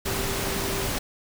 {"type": "tone in noise", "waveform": "sine", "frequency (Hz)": 392, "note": "G4", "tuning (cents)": 0, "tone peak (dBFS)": -33, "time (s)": [0.05, 0.87], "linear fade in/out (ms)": 10, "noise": "pink", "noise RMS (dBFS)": -28, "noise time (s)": [0.05, 0.99], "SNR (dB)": -8, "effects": []}